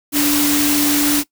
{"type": "tone in noise", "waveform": "sine", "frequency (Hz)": 291.6, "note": "D4", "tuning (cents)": -12, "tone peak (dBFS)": -15, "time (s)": [0.12, 1.24], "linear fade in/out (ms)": 50, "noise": "white", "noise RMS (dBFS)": -18, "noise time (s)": [0.12, 1.24], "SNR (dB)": 0, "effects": ["noise-tail reverb RT60 0.1 s tail -20 dB re dry"]}